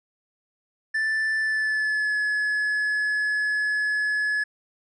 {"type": "tone with pitch glide", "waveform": "triangle", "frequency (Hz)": [1762, 1703], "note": ["A6", "G#6"], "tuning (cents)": [2, 43], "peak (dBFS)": -20, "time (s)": [0.94, 4.44], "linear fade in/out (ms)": 10, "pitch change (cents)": -59, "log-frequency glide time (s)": [1.39, 2.17], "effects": ["resampled to 22050 Hz"]}